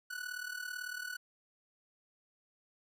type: tone with amplitude modulation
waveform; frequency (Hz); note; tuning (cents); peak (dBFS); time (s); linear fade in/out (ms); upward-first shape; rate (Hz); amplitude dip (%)
45% pulse; 1479; F#6; -1; -36; 0.1-1.17; 10; sine; 38; 75
effects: none